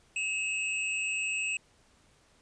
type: tone pair together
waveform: square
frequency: 2579 / 2772 Hz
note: E7 / F7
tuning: -39 / -14 cents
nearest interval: minor second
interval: 125 cents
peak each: -31 / -37 dBFS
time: 0.16-1.57 s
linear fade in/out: 2 ms
effects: pink hiss -64 dBFS RMS until 2.41 s + resampled to 22050 Hz